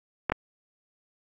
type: clicks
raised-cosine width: 0.5 ms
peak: -8 dBFS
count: 2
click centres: 0.298 / 0.32 s
effects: AAC 32 kbps